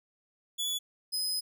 sawtooth tone pair in turn, 3421 / 5038 Hz, A7 / D#8, -49 / +21 cents, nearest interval perfect fifth, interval 670 cents, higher second, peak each -27 dBFS, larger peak neither, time 0.58-0.79 / 1.12-1.41 s, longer second, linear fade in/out 20 ms, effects none

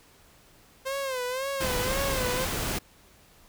sawtooth tone with vibrato, 523.3 Hz, C5, in tune, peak -25 dBFS, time 0.85-2.46 s, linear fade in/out 20 ms, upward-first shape sine, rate 1.9 Hz, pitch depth 100 cents each way
pink noise, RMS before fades -30 dBFS, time 1.6-2.79 s, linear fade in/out 10 ms
effects pink hiss -57 dBFS RMS until 3.48 s

